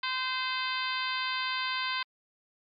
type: harmonic tone with a mistuned harmonic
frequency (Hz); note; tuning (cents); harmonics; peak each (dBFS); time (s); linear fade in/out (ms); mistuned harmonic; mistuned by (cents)
516; C5; -24; 2 / 3 / 4 / 5 / 6 / 7 / 8 / 9; -34 / -36 / -37 / -38 / -39 / -39 / -40 / -41; 0.03-2.03; 5; 9; +34
effects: MP3 64 kbps